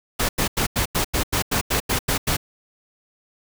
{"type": "noise bursts", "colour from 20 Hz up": "pink", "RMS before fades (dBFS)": -21, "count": 12, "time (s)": [0.19, 2.369], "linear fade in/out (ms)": 10, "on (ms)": 100, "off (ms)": 89, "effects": []}